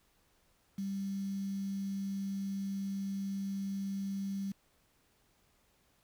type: tone with quantisation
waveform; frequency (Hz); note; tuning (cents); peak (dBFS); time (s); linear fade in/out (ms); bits
sine; 196.1; G3; +1; -34; 0.78-4.52; 5; 9
effects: pink hiss -71 dBFS RMS until 6.03 s